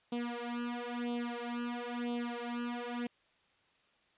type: tone with flanger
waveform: sawtooth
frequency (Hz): 240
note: B3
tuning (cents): -49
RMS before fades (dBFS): -38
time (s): 0.12-3.07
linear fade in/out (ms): 5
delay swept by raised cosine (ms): 0.27 to 3.47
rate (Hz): 1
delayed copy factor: +0.95
effects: white hiss -70 dBFS RMS until 4.17 s + resampled to 8000 Hz